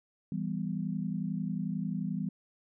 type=chord; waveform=sine; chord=E minor; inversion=none; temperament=equal; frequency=164.81 / 196 / 246.9 Hz; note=E3 / G3 / B3; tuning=0 / 0 / 0 cents; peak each=-35 / -34 / -38 dBFS; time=0.32-2.29 s; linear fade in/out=2 ms; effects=none